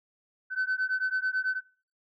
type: beating tone pair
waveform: sine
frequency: 1514 / 1523.1 Hz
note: F#6 / F#6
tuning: +39 / +50 cents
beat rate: 9.1 Hz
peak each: -28 dBFS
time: 0.5-1.61 s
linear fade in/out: 50 ms
effects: noise-tail reverb RT60 0.4 s tail -19 dB re dry + tanh soft clip ceiling -22 dBFS